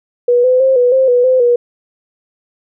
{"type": "tone with pitch steps", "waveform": "sine", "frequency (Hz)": [486, 508, 529, 491.6, 526, 490.5, 514, 482], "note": ["B4", "B4", "C5", "B4", "C5", "B4", "C5", "B4"], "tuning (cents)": [-28, 49, 19, -8, 9, -12, -31, -42], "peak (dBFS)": -7, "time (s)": [0.28, 1.56], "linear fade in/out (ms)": 5, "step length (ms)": 160, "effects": []}